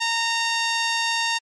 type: tone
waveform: 10% pulse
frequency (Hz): 921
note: A#5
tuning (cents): -21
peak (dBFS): -12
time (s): 0-1.39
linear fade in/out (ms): 20
effects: MP3 48 kbps